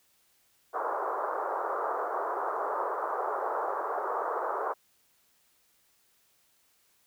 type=band-pass noise; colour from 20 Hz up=white; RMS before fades=-32 dBFS; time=0.73-4.74 s; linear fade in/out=20 ms; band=390 to 1300 Hz; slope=48 dB/octave; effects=white hiss -68 dBFS RMS until 7.06 s